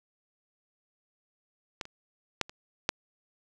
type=clicks; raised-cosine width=0.2 ms; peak=-17 / -28 / -9 / -27 / -7 dBFS; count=5; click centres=1.812 / 1.854 / 2.413 / 2.495 / 2.891 s; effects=none